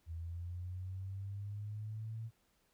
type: linear sweep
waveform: sine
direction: up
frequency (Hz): 81.3 to 113.9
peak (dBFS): -40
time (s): 0.06-2.31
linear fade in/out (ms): 50
effects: pink hiss -75 dBFS RMS until 2.73 s